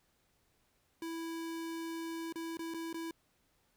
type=tone with dropouts; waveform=square; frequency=329.6 Hz; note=E4; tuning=in tune; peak=-39 dBFS; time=1.02-3.11 s; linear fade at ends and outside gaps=2 ms; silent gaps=2.325-2.357 / 2.571-2.592 / 2.739-2.744 / 2.929-2.943 s; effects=pink hiss -74 dBFS RMS until 3.76 s